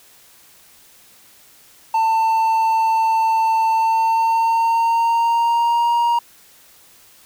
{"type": "tone with pitch glide", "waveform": "triangle", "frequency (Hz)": [894, 942.8], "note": ["A5", "A#5"], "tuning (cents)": [27, 19], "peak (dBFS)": -12, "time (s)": [1.94, 6.19], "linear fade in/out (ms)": 5, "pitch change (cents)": 92, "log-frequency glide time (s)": [3.73, 5.92], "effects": ["white hiss -49 dBFS RMS until 7.25 s"]}